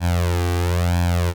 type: tone with flanger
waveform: sawtooth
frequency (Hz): 87.31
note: F2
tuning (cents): 0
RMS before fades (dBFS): -19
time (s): 0-1.34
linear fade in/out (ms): 50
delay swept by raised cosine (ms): 1.2 to 2.6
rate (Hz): 1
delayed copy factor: +0.9
effects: none